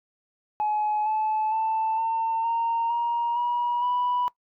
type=tone with pitch steps; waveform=sine; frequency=847 / 865.3 / 884 / 903.1 / 922.6 / 942.5 / 962.9 / 983.7 Hz; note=G#5 / A5 / A5 / A5 / A#5 / A#5 / B5 / B5; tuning=+34 / -29 / +8 / +45 / -18 / +19 / -44 / -7 cents; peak=-21 dBFS; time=0.6-4.28 s; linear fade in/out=0 ms; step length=460 ms; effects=noise-tail reverb RT60 0.1 s tail -21 dB re dry + tanh soft clip ceiling -19 dBFS